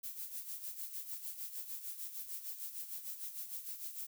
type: noise with tremolo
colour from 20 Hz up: violet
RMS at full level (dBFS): -42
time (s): 0.03-4.07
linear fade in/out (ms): 10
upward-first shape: sine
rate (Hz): 6.6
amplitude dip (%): 65
effects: none